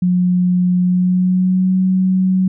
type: tone with pitch glide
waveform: sine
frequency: 180 to 186.78 Hz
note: F#3 to F#3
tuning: -47 to +17 cents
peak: -11 dBFS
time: 0.02-2.48 s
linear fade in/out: 5 ms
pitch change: +64 cents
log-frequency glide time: 0.82-1.77 s
effects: none